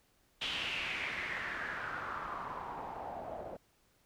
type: noise with low-pass filter sweep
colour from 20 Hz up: white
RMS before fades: -40 dBFS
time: 0.41-3.57 s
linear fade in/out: 10 ms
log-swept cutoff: 3200 to 600 Hz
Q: 4.3
effects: pink hiss -71 dBFS RMS until 4.05 s